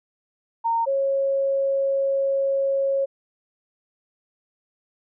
sine tone pair in turn, 920 / 547 Hz, A#5 / C#5, -23 / -23 cents, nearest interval major sixth, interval 900 cents, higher first, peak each -19 dBFS, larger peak neither, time 0.64-0.86 / 0.86-3.06 s, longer second, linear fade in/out 20 ms, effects none

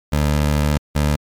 20% pulse tone pair in turn, 74.1 / 74.1 Hz, D2 / D2, +16 / +16 cents, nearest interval unison, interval 0 cents, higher neither, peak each -10 dBFS, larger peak neither, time 0.12-0.78 / 0.95-1.16 s, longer first, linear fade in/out 10 ms, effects MP3 96 kbps

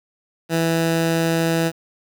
15% pulse tone, 164.81 Hz, E3, in tune, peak -11 dBFS, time 0.49-1.72 s, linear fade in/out 50 ms, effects 8-bit

